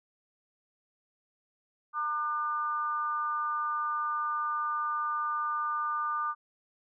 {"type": "tone with amplitude modulation", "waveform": "sine", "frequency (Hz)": 1200, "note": "D6", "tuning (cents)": 37, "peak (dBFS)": -25, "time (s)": [1.93, 6.35], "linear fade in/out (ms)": 50, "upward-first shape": "sine", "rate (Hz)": 285, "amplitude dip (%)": 75, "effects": []}